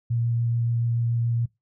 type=tone with vibrato; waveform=sine; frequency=117.5 Hz; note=A#2; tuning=14 cents sharp; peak=-21 dBFS; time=0.1-1.46 s; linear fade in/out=10 ms; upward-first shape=sine; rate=7 Hz; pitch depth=9 cents each way; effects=noise-tail reverb RT60 0.2 s tail -22 dB re dry